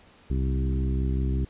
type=harmonic tone with a mistuned harmonic; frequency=65.41 Hz; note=C2; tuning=in tune; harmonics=1 / 2 / 3 / 4 / 5 / 6; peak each=-24 / -30 / -34 / -36 / -38 / -40 dBFS; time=0.3-1.45 s; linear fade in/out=5 ms; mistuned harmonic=2; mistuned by=+16 cents; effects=pink hiss -55 dBFS RMS until 1.49 s + resampled to 8000 Hz